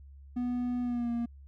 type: tone with pitch glide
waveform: triangle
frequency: 245.8 to 235.5 Hz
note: B3 to A#3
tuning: -8 to +18 cents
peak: -27 dBFS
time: 0.36-1.26 s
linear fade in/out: 10 ms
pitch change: -74 cents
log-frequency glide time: 0.82-1.11 s
effects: added 69 Hz sine -48 dBFS peak until 1.47 s